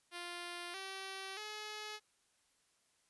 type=tone with pitch steps; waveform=5% pulse; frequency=349.2 / 385.2 / 425 Hz; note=F4 / G4 / G#4; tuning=0 / -30 / +40 cents; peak=-32 dBFS; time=0.11-2 s; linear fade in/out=50 ms; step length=630 ms; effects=white hiss -75 dBFS RMS until 3.09 s + resampled to 24000 Hz